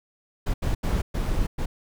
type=noise bursts at uneven times; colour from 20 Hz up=brown; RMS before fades=-24 dBFS; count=5; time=0.46-0.54 / 0.62-0.75 / 0.83-1.02 / 1.14-1.47 / 1.58-1.66 s; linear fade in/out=10 ms; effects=none